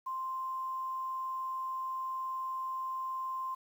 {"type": "tone", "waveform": "sine", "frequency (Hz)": 1046.5, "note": "C6", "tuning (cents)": 0, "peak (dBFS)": -34, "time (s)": [0.06, 3.55], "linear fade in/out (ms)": 10, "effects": ["10-bit"]}